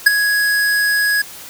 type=tone with ADSR envelope; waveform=square; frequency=1666 Hz; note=G#6; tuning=5 cents sharp; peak=-3 dBFS; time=0.06-1.22 s; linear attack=9 ms; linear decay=16 ms; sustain=-11 dB; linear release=6 ms; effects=white hiss -35 dBFS RMS until 1.49 s